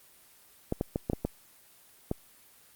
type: clicks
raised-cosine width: 2 ms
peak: -15 dBFS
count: 7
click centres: 0.724 / 0.811 / 0.959 / 1.099 / 1.133 / 1.25 / 2.114 s
effects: white hiss -58 dBFS RMS until 2.75 s + Opus 24 kbps